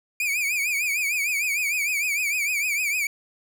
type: tone with vibrato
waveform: 45% pulse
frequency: 2369 Hz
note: D7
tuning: 14 cents sharp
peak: -22 dBFS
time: 0.2-3.07 s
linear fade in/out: 2 ms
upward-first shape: triangle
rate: 6.6 Hz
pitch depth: 140 cents each way
effects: none